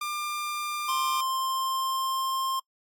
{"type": "tone", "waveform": "sawtooth", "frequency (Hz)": 1196, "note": "D6", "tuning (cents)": 31, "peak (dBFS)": -26, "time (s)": [0.01, 1.21], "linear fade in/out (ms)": 5}
{"type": "tone with pitch glide", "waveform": "square", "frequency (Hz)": [1050, 1059.1], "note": ["C6", "C6"], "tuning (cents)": [6, 21], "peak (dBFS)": -27, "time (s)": [0.88, 2.6], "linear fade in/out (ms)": 10, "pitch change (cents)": 15, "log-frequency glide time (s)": [1.15, 2.44]}
{"effects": ["noise-tail reverb RT60 0.1 s tail -26 dB re dry", "AAC 64 kbps"]}